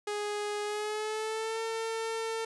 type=tone with pitch glide; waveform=sawtooth; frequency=415.3 to 450.3 Hz; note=G#4 to A4; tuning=0 to +40 cents; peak=-28 dBFS; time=0.07-2.45 s; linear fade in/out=5 ms; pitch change=+140 cents; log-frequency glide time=0.63-1.61 s; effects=resampled to 24000 Hz